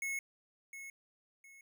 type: tone with echo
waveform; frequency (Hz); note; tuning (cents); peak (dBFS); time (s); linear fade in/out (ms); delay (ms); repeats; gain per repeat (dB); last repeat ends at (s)
square; 2185; C#7; -26; -36; 0.02-0.19; 2; 710; 2; -10; 1.61
effects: none